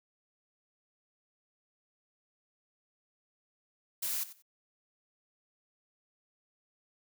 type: noise with echo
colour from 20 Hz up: blue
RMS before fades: -34 dBFS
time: 4.02-4.24 s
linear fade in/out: 10 ms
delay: 92 ms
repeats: 2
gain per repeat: -15 dB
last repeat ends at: 4.424 s
effects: none